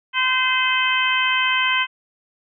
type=harmonic tone; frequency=515 Hz; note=C5; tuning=28 cents flat; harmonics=2 / 3 / 4 / 5 / 6; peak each=-23 / -23 / -23 / -23 / -23 dBFS; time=0.13-1.87 s; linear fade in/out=50 ms; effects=none